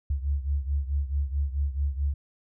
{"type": "beating tone pair", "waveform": "sine", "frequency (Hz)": [69.3, 73.9], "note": ["C#2", "D2"], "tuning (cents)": [0, 11], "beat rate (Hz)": 4.6, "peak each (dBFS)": [-26, -30], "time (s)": [0.1, 2.14], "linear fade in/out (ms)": 5, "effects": []}